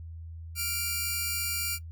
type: tone pair together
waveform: 5% pulse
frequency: 1396.7 / 2349 Hz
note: F6 / D7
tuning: 0 / 0 cents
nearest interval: major sixth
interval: 900 cents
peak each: -24 / -21 dBFS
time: 0.55-1.79 s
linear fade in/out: 50 ms
effects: noise-tail reverb RT60 0.1 s tail -18 dB re dry + added 82 Hz sine -39 dBFS peak until 1.91 s